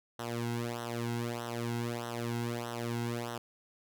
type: tone with flanger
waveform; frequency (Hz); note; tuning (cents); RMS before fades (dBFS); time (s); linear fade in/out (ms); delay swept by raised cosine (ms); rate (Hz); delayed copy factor
sawtooth; 118.2; A#2; +24; -36; 0.19-3.38; 5; 0.42 to 1.72; 1.6; -0.85
effects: none